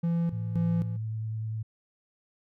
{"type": "tone with tremolo", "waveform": "triangle", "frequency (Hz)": 169, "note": "E3", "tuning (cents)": 43, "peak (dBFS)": -22, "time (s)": [0.03, 0.97], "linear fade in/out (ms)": 10, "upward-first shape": "square", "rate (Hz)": 1.9, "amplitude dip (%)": 75}
{"type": "tone with vibrato", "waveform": "sine", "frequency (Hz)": 110, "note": "A2", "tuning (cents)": 0, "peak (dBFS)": -30, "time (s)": [0.32, 1.63], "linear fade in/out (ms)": 10, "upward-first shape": "triangle", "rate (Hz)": 10, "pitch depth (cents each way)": 14}
{"effects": []}